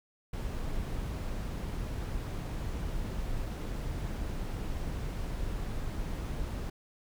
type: noise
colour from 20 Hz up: brown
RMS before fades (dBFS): -35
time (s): 0.33-6.7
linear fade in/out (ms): 5
effects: none